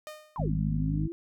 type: tone with exponential decay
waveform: sawtooth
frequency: 612 Hz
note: D#5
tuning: 29 cents flat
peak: -33 dBFS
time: 0.07-0.5 s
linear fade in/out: 0 ms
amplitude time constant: 92 ms
type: exponential two-way sweep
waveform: sine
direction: down then up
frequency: 1108.7 to 187 to 344.1 Hz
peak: -34 dBFS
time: 0.36-1.12 s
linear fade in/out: 0 ms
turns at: 0.54 s
type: harmonic tone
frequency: 51.91 Hz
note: G#1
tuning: in tune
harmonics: 1 / 2 / 3 / 4 / 5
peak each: -32 / -36 / -28 / -39 / -40 dBFS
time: 0.38-1.08 s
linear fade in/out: 20 ms
effects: none